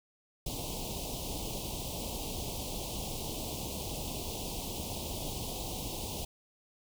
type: band-stop noise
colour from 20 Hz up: pink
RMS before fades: -38 dBFS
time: 0.46-6.25 s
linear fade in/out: 5 ms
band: 950 to 2700 Hz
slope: 48 dB/octave
effects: none